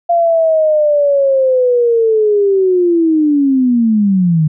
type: linear sweep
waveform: sine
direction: down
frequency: 692 to 150 Hz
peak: -8 dBFS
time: 0.09-4.48 s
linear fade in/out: 10 ms
effects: none